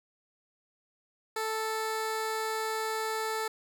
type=tone; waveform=15% pulse; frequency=440 Hz; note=A4; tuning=in tune; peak=-24 dBFS; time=1.36-3.48 s; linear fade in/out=5 ms; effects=none